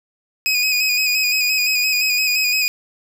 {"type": "tone with vibrato", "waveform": "25% pulse", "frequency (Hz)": 2500, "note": "D#7", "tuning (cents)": 8, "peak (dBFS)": -12, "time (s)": [0.46, 2.68], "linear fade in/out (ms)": 0, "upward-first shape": "square", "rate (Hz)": 5.8, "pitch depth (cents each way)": 30, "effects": []}